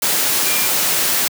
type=tone in noise; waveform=sine; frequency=2383 Hz; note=D7; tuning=25 cents sharp; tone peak=-25 dBFS; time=0.46-0.67 s; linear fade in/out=5 ms; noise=white; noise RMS=-17 dBFS; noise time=0.02-1.28 s; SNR=-11 dB; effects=high-pass 150 Hz 12 dB/octave